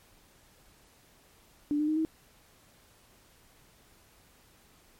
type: tone with pitch steps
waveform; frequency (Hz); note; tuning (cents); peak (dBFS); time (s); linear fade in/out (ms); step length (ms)
sine; 293.7 / 301.8 / 310.1 / 318.6; D4 / D4 / D#4 / D#4; 0 / +47 / -6 / +41; -25; 1.71-2.05; 0; 85
effects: pink hiss -61 dBFS RMS until 4.99 s + MP3 64 kbps